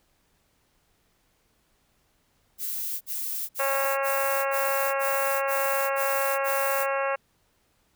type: noise bursts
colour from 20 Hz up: violet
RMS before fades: -31 dBFS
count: 9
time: 2.58-6.866 s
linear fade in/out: 50 ms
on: 430 ms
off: 52 ms
type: harmonic tone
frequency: 273.5 Hz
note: C#4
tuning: 23 cents flat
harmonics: 2 / 3 / 4 / 5 / 6 / 7 / 8 / 9 / 10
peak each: -27 / -33 / -31 / -34 / -34 / -39 / -39 / -43 / -38 dBFS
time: 3.59-7.16 s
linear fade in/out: 10 ms
effects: pink hiss -68 dBFS RMS until 7.95 s